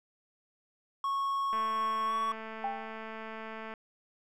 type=tone with pitch glide; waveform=triangle; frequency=1101 to 1120.2 Hz; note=C#6 to C#6; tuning=-12 to +18 cents; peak=-27 dBFS; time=1.04-2.32 s; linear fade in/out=2 ms; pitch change=+30 cents; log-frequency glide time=2.06-2.13 s
type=click train; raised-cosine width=0.5 ms; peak=-28 dBFS; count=489; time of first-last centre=1.53-3.738 s; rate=221 Hz
type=tone with exponential decay; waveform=sine; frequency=796 Hz; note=G5; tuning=26 cents sharp; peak=-28 dBFS; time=2.64-3.08 s; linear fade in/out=2 ms; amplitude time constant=94 ms
effects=none